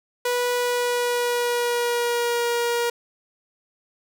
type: tone with pitch glide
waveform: sawtooth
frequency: 489.4 to 474.4 Hz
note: B4 to A#4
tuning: -16 to +30 cents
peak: -17 dBFS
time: 0.25-2.9 s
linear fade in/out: 5 ms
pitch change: -54 cents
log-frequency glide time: 0.58-2.46 s
effects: none